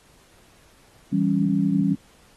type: chord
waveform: sine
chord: C# diminished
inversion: first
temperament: equal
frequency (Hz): 164.81 / 196 / 277.2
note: E3 / G3 / C#4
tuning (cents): 0 / 0 / 0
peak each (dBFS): -24 / -21 / -23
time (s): 1.12-1.95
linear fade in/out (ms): 10
effects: pink hiss -56 dBFS RMS until 2.36 s + AAC 32 kbps